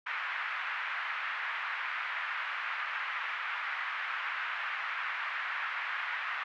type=band-pass noise; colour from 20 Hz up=pink; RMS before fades=-36 dBFS; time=0.06-6.44 s; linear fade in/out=10 ms; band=1200 to 2300 Hz; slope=24 dB/octave; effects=none